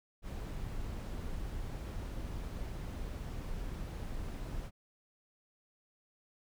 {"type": "noise", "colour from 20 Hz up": "brown", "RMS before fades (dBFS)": -40, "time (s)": [0.22, 4.71], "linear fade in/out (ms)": 50, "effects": []}